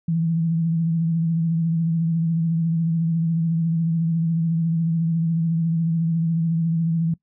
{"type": "tone with vibrato", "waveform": "sine", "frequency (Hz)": 164.81, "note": "E3", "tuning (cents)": 0, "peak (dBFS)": -18, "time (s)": [0.08, 7.14], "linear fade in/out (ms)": 5, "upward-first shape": "triangle", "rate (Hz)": 14, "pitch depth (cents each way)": 50, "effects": ["noise-tail reverb RT60 0.1 s tail -21 dB re dry"]}